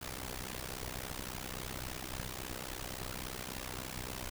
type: noise with amplitude modulation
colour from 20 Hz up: pink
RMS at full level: -38 dBFS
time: 0.01-4.3 s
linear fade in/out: 10 ms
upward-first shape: sine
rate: 63.6 Hz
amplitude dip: 95%
effects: none